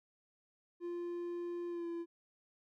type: tone with pitch glide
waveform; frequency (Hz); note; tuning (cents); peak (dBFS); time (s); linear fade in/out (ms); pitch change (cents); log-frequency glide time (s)
triangle; 347.6 to 339.3; F4 to F4; -8 to -50; -36; 0.8-2.06; 50; -42; 1.69-1.87
effects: none